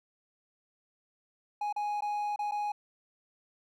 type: tone with dropouts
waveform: triangle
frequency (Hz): 830.6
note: G#5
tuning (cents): 0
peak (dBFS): -28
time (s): 1.61-2.72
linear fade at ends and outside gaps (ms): 5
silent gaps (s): 1.727-1.762 / 2.008-2.021 / 2.361-2.39 / 2.512-2.519
effects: none